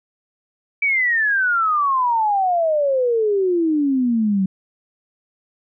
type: exponential sweep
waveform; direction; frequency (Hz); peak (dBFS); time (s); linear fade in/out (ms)
sine; down; 2314 to 186; -15; 0.82-4.46; 5
effects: none